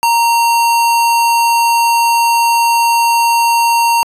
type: tone with sample-and-hold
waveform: sine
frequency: 932.3 Hz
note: A#5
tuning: in tune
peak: -8 dBFS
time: 0.03-4.03 s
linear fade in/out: 0 ms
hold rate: 3675 Hz
effects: resampled to 32000 Hz